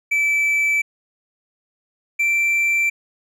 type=tone pair in turn; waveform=triangle; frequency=2315 / 2345 Hz; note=D7 / D7; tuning=-25 / -3 cents; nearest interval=unison; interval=22 cents; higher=second; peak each=-14 dBFS; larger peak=neither; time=0.11-0.82 / 2.19-2.9 s; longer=neither; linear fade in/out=10 ms; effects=none